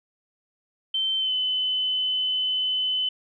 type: tone with pitch glide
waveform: sine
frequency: 3100 to 3027 Hz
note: G7 to F#7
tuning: -20 to +39 cents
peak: -22 dBFS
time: 0.94-3.09 s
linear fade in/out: 5 ms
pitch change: -41 cents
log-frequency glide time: 1.18-1.33 s
effects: none